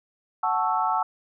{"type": "chord", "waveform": "sine", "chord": "F# minor seventh", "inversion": "none", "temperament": "equal", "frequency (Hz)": [740, 880, 1108.7, 1318.5], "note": ["F#5", "A5", "C#6", "E6"], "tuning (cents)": [0, 0, 0, 0], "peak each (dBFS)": [-27, -25, -29, -27], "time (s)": [0.43, 1.03], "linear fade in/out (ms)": 5, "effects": []}